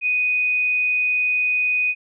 sine tone, 2489 Hz, D#7, in tune, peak -17 dBFS, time 0.01-1.95 s, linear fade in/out 50 ms, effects none

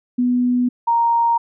sine tone pair in turn, 246.9 / 932.2 Hz, B3 / A#5, 0 / 0 cents, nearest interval octave + major seventh, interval 2300 cents, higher second, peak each -14 / -13 dBFS, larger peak second, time 0.18-0.69 / 0.87-1.38 s, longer neither, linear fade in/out 10 ms, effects none

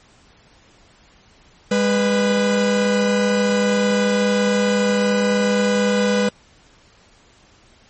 45% pulse tone pair together, 203.4 / 493.9 Hz, G#3 / B4, -36 / 0 cents, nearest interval octave + minor third, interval 1536 cents, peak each -18 dBFS, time 1.71-6.29 s, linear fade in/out 5 ms, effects pink hiss -52 dBFS RMS until 7.89 s + MP3 32 kbps

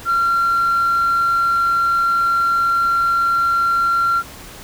sine tone, 1373 Hz, F6, 30 cents flat, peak -12 dBFS, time 0.05-4.23 s, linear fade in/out 50 ms, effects tanh soft clip ceiling -11 dBFS + pink hiss -37 dBFS RMS until 4.63 s

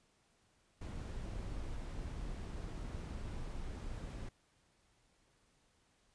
brown noise, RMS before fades -43 dBFS, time 0.81-4.29 s, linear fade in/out 5 ms, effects pink hiss -73 dBFS RMS until 6.14 s + resampled to 22050 Hz

